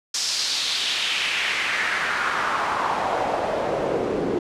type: noise with band-pass filter sweep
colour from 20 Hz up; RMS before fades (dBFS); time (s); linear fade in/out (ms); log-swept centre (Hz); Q
pink; -24; 0.14-4.39; 5; 5600 to 360; 2.4
effects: low-pass 10000 Hz 12 dB/octave